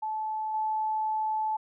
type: tone with level steps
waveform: sine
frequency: 868 Hz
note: A5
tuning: 24 cents flat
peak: -29 / -26 dBFS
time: 0.02-1.57 s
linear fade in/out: 10 ms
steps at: 0.54 s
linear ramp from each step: 2 ms
effects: none